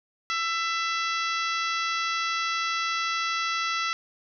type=harmonic tone; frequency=667 Hz; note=E5; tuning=20 cents sharp; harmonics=2 / 3 / 4 / 5 / 6 / 7 / 8 / 9; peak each=-28 / -32 / -34 / -36 / -38 / -39 / -40 / -41 dBFS; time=0.3-3.93 s; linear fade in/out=0 ms; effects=none